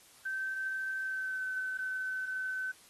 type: tone with pitch glide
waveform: sine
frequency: 1548 to 1522.3 Hz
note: G6 to F#6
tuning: -22 to +49 cents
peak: -33 dBFS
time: 0.25-2.72 s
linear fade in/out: 10 ms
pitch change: -29 cents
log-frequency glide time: 1.01-1.44 s
effects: white hiss -59 dBFS RMS until 2.89 s + AAC 32 kbps